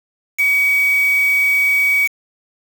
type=tone with quantisation; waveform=sine; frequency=2264 Hz; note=C#7; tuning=36 cents sharp; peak=-12 dBFS; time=0.38-2.08 s; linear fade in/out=20 ms; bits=4; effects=none